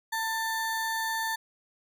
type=ring-modulated tone; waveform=square; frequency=1337 Hz; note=E6; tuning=24 cents sharp; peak=-26 dBFS; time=0.12-1.36 s; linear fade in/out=10 ms; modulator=439 Hz; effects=none